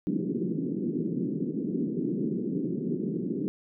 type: band-pass noise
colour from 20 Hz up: pink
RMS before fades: -30 dBFS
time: 0.07-3.48 s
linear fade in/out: 0 ms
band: 160 to 390 Hz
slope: 48 dB/octave
effects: none